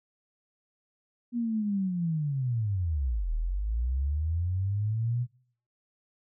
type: linear two-way sweep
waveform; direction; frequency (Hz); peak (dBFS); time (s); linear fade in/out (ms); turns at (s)
sine; down then up; 242.8 to 37.52 to 124.7; -26; 1.32-5.27; 50; 3.33
effects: noise-tail reverb RT60 0.5 s tail -19 dB re dry